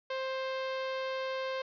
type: tone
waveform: sawtooth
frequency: 526 Hz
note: C5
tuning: 9 cents sharp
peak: -29 dBFS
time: 0.1-1.62 s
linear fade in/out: 5 ms
effects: resampled to 11025 Hz + 10-bit